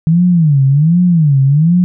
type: tone with vibrato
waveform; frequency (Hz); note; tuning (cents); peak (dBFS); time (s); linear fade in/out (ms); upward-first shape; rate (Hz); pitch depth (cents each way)
sine; 155.56; D#3; 0; -6; 0.07-1.84; 0; sine; 1.3; 250
effects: none